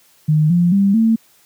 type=tone with pitch steps; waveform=sine; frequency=153.5 / 174.3 / 197.92 / 224.7 Hz; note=D#3 / F3 / G3 / A3; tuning=-23 / -3 / +17 / +37 cents; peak=-10 dBFS; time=0.28-1.16 s; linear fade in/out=10 ms; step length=220 ms; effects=white hiss -53 dBFS RMS until 1.45 s + high-pass 80 Hz 12 dB/octave